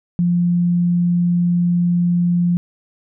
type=tone; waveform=sine; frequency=174.61 Hz; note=F3; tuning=in tune; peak=-13 dBFS; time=0.19-2.57 s; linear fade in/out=0 ms; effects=none